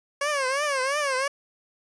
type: tone with vibrato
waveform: 15% pulse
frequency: 554.4 Hz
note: C#5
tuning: in tune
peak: -17 dBFS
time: 0.21-1.28 s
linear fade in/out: 5 ms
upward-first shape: triangle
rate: 2.9 Hz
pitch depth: 160 cents each way
effects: resampled to 22050 Hz